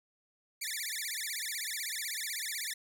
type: tone with vibrato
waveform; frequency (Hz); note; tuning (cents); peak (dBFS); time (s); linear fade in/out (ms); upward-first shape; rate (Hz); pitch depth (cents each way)
10% pulse; 2014; B6; +33; -26; 0.61-2.74; 10; sine; 16; 280
effects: none